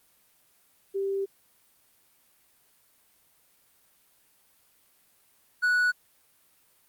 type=tone pair in turn; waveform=sine / triangle; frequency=392 / 1472.3 Hz; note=G4 / F#6; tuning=0 / -9 cents; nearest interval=octave + major seventh; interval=2291 cents; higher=second; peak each=-26 / -19 dBFS; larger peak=second; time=0.94-1.26 / 5.62-5.92 s; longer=first; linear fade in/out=20 ms; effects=white hiss -64 dBFS RMS until 6.88 s + Opus 32 kbps